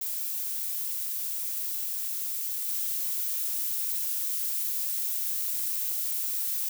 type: noise with level steps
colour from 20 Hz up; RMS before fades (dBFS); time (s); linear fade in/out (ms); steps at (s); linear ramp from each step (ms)
violet; -32 / -30; 0.01-6.69; 5; 2.68; 2
effects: none